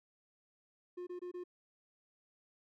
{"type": "tone bursts", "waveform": "triangle", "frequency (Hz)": 357.1, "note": "F4", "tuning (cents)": 39, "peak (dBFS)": -39, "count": 4, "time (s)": [0.97, 1.439], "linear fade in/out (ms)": 10, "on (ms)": 100, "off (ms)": 23, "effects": []}